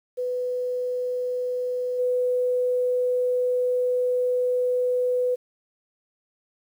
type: tone with level steps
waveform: sine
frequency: 498.1 Hz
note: B4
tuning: 15 cents sharp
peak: -24 / -20 dBFS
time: 0.17-5.36 s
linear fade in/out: 20 ms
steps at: 1.98 s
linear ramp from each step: 20 ms
effects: 9-bit